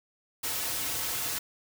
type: noise with comb filter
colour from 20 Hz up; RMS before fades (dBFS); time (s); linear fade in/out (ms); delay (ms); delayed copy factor
white; -32; 0.43-1.39; 10; 5; -0.7
effects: none